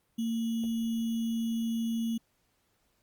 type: tone with sample-and-hold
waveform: sine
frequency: 228.2 Hz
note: A#3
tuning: 37 cents flat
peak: -28 dBFS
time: 0.18-2.18 s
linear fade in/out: 10 ms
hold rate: 3150 Hz
effects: pink hiss -73 dBFS RMS until 3.02 s + Opus 32 kbps